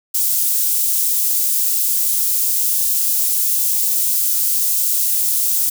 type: high-pass noise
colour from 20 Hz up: white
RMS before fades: -17 dBFS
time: 0.14-5.7 s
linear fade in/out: 10 ms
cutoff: 8100 Hz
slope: 12 dB/octave
effects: none